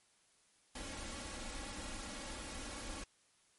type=noise with comb filter; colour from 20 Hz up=pink; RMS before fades=-45 dBFS; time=0.75-3.04 s; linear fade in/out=5 ms; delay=3.6 ms; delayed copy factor=+0.7; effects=white hiss -71 dBFS RMS until 3.58 s + MP3 48 kbps